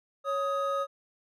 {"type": "tone pair together", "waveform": "triangle", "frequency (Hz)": [554.4, 1254.3], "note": ["C#5", "D#6"], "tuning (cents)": [0, 14], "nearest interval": "octave + major second", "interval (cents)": 1414, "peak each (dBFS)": -28, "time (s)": [0.24, 0.87], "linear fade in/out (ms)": 50, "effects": []}